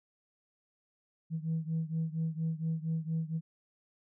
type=beating tone pair; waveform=sine; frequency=160.1 / 164.4 Hz; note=D#3 / E3; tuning=+50 / -4 cents; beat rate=4.3 Hz; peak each=-32 / -34 dBFS; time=1.3-3.41 s; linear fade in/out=50 ms; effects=tanh soft clip ceiling -26 dBFS